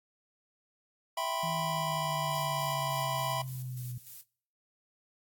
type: chord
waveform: square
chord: C major seventh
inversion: first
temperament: equal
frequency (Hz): 659.3 / 784 / 987.8 / 1046.5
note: E5 / G5 / B5 / C6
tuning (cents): 0 / 0 / 0 / 0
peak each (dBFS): -37 / -40 / -35 / -39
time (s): 1.17-3.42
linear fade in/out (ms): 5
type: exponential sweep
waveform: sine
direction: down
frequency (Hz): 164.81 to 122.5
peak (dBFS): -36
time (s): 1.43-3.98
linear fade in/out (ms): 5
type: noise with tremolo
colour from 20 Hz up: violet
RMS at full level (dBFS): -46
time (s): 2.3-4.25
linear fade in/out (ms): 50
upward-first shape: square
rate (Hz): 3.4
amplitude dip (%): 55
effects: noise-tail reverb RT60 0.6 s tail -25 dB re dry + AAC 64 kbps